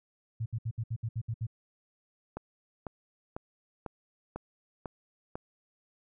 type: tone bursts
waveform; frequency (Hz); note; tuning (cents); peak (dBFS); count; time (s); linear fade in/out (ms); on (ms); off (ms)
sine; 113.3; A#2; -49; -30; 9; 0.4-1.468; 10; 60; 66
type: click train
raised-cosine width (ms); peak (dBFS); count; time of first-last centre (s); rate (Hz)
1; -23; 7; 2.37-5.355; 2.01
effects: none